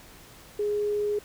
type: tone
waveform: sine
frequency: 415.3 Hz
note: G#4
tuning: in tune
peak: -24 dBFS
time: 0.59-1.19 s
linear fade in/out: 5 ms
effects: pink hiss -50 dBFS RMS until 1.24 s